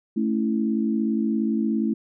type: chord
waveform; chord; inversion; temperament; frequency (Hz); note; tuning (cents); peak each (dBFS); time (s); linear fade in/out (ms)
sine; A major; none; equal; 220 / 277.2 / 329.6; A3 / C#4 / E4; 0 / 0 / 0; -22 / -28 / -27; 0.16-1.94; 10
effects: none